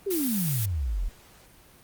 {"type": "exponential sweep", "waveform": "sine", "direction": "down", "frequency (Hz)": [415.3, 36.71], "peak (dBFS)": -25, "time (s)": [0.06, 1.09], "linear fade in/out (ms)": 10}
{"type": "noise", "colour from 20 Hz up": "blue", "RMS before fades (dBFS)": -31, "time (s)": [0.1, 0.66], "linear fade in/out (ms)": 10}
{"effects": ["pink hiss -54 dBFS RMS until 1.83 s", "Opus 32 kbps"]}